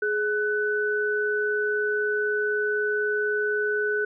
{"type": "tone pair together", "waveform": "sine", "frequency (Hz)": [419.8, 1496], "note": ["G#4", "F#6"], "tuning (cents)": [19, 19], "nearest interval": "octave + minor seventh", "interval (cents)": 2200, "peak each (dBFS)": -25, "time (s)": [0.02, 4.05], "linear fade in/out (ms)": 5, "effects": []}